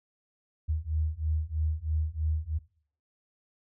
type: beating tone pair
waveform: sine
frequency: 76.6 / 79.7 Hz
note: D#2 / D#2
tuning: -27 / +42 cents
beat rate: 3.1 Hz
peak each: -30 / -30 dBFS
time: 0.68-2.59 s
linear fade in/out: 20 ms
effects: noise-tail reverb RT60 0.5 s tail -19 dB re dry